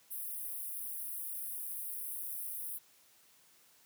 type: high-pass noise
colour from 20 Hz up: white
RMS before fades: -41 dBFS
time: 0.1-2.79 s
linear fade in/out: 20 ms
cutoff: 9200 Hz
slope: 96 dB/octave
effects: white hiss -65 dBFS RMS until 3.85 s + high-pass 80 Hz 12 dB/octave